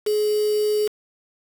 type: tone with quantisation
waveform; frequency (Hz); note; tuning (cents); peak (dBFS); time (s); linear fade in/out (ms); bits
sine; 422; G#4; +28; -18; 0.06-0.88; 10; 5
effects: none